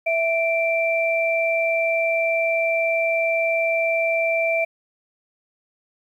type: tone pair together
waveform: sine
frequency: 659.2 / 2349 Hz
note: E5 / D7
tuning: 0 / 0 cents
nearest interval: octave + minor seventh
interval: 2200 cents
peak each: -20 / -22 dBFS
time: 0.06-4.65 s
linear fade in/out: 10 ms
effects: 9-bit